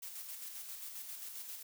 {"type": "noise with tremolo", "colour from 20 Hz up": "blue", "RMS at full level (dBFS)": -45, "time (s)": [0.02, 1.63], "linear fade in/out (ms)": 10, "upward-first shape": "square", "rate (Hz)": 7.5, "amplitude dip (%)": 35, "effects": []}